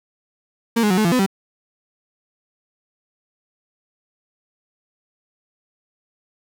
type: tone with pitch steps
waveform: 35% pulse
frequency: 231 / 209.2 / 183.9 / 215.5 / 170.6 / 253.2 / 193.8 Hz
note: A#3 / G#3 / F#3 / A3 / F3 / B3 / G3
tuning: -16 / +13 / -10 / -36 / -40 / +43 / -20 cents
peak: -13 dBFS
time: 0.76-1.264 s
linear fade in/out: 10 ms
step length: 72 ms
effects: none